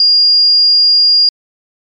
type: tone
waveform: sine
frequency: 4828 Hz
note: D8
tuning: 47 cents sharp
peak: -5 dBFS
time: 0-1.29 s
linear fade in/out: 2 ms
effects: MP3 96 kbps